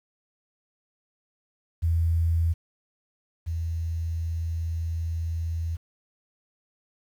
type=tone pair in turn; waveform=sine; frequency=83 / 82.57 Hz; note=E2 / E2; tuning=+12 / +3 cents; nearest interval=unison; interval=9 cents; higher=first; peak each=-20 / -26 dBFS; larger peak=first; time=1.82-2.54 / 3.46-5.77 s; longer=second; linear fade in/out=20 ms; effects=9-bit